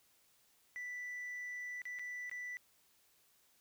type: tone with dropouts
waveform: sine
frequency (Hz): 1975.5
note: B6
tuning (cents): 0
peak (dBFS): -39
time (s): 0.76-2.57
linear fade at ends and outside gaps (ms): 0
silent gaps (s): 1.818-1.854 / 1.988-1.994 / 2.296-2.314
effects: tanh soft clip ceiling -40 dBFS + white hiss -71 dBFS RMS until 3.6 s